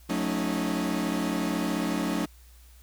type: chord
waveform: 40% pulse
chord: D# half-diminished seventh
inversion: first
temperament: equal with one note detuned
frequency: 181.29 / 220 / 277.2 / 311.1 Hz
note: F#3 / A3 / C#4 / D#4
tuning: -35 / 0 / 0 / 0 cents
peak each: -31 dBFS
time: 0.09-2.26 s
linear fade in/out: 10 ms
effects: added 60 Hz sine -50 dBFS peak until 2.82 s + white hiss -59 dBFS RMS until 2.82 s